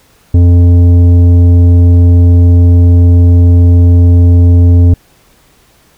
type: tone with tanh clipping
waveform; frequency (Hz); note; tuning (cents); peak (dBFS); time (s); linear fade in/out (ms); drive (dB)
sine; 87.31; F2; 0; -3; 0.34-4.94; 5; 10
effects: pink hiss -47 dBFS RMS until 5.97 s